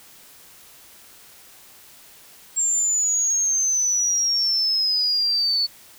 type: exponential sweep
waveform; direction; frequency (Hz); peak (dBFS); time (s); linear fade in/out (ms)
sine; down; 7459 to 4435; -18; 2.56-5.67; 20
effects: white hiss -48 dBFS RMS until 5.98 s